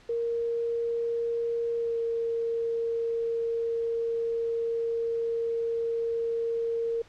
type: tone with pitch glide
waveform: sine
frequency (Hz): 466.2 to 461.4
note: A#4 to A#4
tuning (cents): 0 to -18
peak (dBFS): -26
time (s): 0.09-7.02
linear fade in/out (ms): 5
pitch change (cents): -18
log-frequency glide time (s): 1.77-1.98
effects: pink hiss -56 dBFS RMS until 7.08 s + low-pass 5000 Hz 12 dB/octave